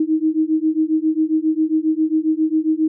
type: beating tone pair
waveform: sine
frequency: 311.1 / 318.5 Hz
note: D#4 / D#4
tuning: 0 / +41 cents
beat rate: 7.4 Hz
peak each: -18 dBFS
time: 0-2.88 s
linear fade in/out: 5 ms
effects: none

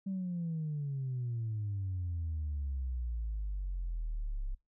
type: exponential sweep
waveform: sine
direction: down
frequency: 195.9 to 32.64 Hz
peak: -32 dBFS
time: 0.06-4.55 s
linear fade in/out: 10 ms
effects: noise-tail reverb RT60 0.2 s tail -24 dB re dry + tanh soft clip ceiling -30 dBFS

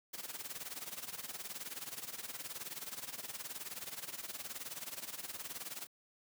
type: noise with tremolo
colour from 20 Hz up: white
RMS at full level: -42 dBFS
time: 0.13-5.87 s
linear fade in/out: 10 ms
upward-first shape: sine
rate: 19 Hz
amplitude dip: 80%
effects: high-pass 100 Hz 12 dB/octave

